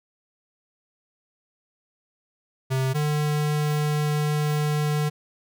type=tone pair in turn; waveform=square; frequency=131.8 / 149.79 Hz; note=C3 / D3; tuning=+13 / +35 cents; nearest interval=major second; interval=222 cents; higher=second; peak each=-22 dBFS; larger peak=neither; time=2.7-2.94 / 2.94-5.1 s; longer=second; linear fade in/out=20 ms; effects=none